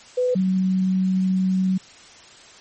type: tone pair in turn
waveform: sine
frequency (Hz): 500 / 187.29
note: B4 / F#3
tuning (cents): +21 / +21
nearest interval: octave + perfect fourth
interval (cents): 1700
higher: first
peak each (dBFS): -17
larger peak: neither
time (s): 0.17-0.35 / 0.35-1.78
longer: second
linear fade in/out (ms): 10
effects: white hiss -46 dBFS RMS until 2.6 s + MP3 32 kbps